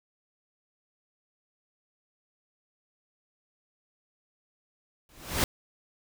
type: noise with exponential growth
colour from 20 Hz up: pink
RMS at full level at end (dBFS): -22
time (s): 5.09-5.44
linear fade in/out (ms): 1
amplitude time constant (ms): 76
effects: none